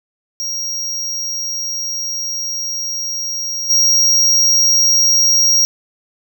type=tone with level steps; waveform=square; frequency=5630 Hz; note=F8; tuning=13 cents sharp; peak=-20 / -10 dBFS; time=0.4-5.65 s; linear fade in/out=0 ms; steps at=3.69 s; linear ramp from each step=20 ms; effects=none